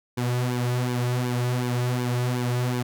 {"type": "tone with flanger", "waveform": "sawtooth", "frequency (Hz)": 123.47, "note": "B2", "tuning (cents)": 0, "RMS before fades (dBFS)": -25, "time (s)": [0.17, 2.83], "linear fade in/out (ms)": 10, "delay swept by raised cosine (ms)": [1.5, 4.4], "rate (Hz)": 2.7, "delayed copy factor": -0.7, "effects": []}